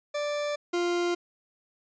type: tone pair in turn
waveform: 40% pulse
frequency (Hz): 587.3 / 349.2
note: D5 / F4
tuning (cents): 0 / 0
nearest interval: major sixth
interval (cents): 900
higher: first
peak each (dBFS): -27 / -24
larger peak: second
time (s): 0.14-0.56 / 0.73-1.15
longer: neither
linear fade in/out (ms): 10
effects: resampled to 16000 Hz